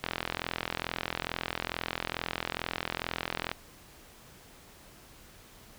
click train, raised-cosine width 0.3 ms, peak -14 dBFS, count 148, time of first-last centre 0.04-3.515 s, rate 42.3 Hz, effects pink hiss -54 dBFS RMS until 5.78 s

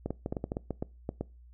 clicks, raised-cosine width 2 ms, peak -19 dBFS, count 12, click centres 0.06 / 0.106 / 0.261 / 0.325 / 0.368 / 0.441 / 0.519 / 0.569 / 0.707 / 0.825 / 1.091 / 1.21 s, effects noise-tail reverb RT60 0.3 s tail -23 dB re dry + added 60 Hz sine -51 dBFS peak until 1.53 s

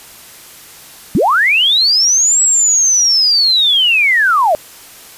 sine linear two-way sweep, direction up then down, 140 to 7800 to 580 Hz, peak -8 dBFS, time 1.15-4.55 s, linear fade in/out 0 ms, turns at 2.42 s, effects white hiss -37 dBFS RMS until 5.17 s + resampled to 32000 Hz

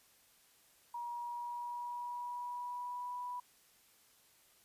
sine tone with pitch glide, 954 to 983.7 Hz, A#5 to B5, +40 to -7 cents, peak -39 dBFS, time 0.94-3.4 s, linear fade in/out 5 ms, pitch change +53 cents, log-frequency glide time 1.08-3.17 s, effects white hiss -67 dBFS RMS until 4.64 s + resampled to 32000 Hz

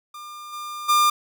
45% pulse tone with level steps, 1200 Hz, D6, 37 cents sharp, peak -36 / -31 / -15 dBFS, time 0.14-1.1 s, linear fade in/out 5 ms, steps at 0.52 / 0.88 s, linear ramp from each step 20 ms, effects none

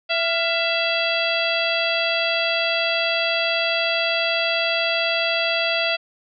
harmonic tone with a mistuned harmonic, 666 Hz, E5, 18 cents sharp, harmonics 1 / 2 / 3 / 4 / 5 / 6 / 7, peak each -24 / -28 / -29 / -24 / -26 / -33 / -29 dBFS, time 0.09-5.97 s, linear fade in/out 20 ms, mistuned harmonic 2, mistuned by +82 cents, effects none

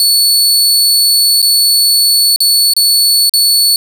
sawtooth tone with dropouts, 4435 Hz, C#8, in tune, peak -4 dBFS, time 0-3.76 s, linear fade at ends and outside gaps 1 ms, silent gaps 1.418-1.426 / 2.361-2.404 / 2.736-2.765 / 3.295-3.337 s, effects none

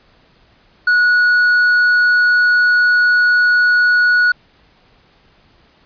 sine tone with tanh clipping, 1462 Hz, F#6, 21 cents flat, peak -10 dBFS, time 0.87-4.32 s, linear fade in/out 5 ms, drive 4 dB, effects pink hiss -52 dBFS RMS until 5.85 s + resampled to 11025 Hz

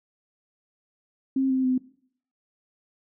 sine tone with pitch steps, 266.6 / 261.3 / 256 Hz, C4 / C4 / C4, +33 / -2 / -38 cents, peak -20 dBFS, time 1.36-1.78 s, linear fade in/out 5 ms, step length 140 ms, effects noise-tail reverb RT60 0.6 s tail -19 dB re dry

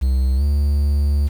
triangle tone with pitch glide, 65.41 to 71.74 Hz, C2 to D2, 0 to -40 cents, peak -12 dBFS, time 0.01-1.29 s, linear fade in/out 20 ms, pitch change +160 cents, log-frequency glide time 0.36-0.43 s, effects 7-bit

